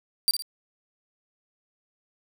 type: tone with echo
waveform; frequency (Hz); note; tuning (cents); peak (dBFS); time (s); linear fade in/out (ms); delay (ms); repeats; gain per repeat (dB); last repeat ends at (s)
sawtooth; 4699; D8; 0; -15; 0.28-0.31; 0; 56; 2; -8; 0.422
effects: none